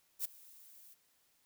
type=noise with ADSR envelope; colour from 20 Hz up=violet; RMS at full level=-34 dBFS; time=0.19-0.95 s; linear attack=58 ms; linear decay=10 ms; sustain=-24 dB; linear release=23 ms; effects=white hiss -73 dBFS RMS until 1.45 s